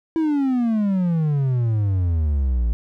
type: exponential sweep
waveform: triangle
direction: down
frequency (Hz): 329.6 to 55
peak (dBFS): -15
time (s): 0.16-2.73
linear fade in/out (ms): 0
effects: none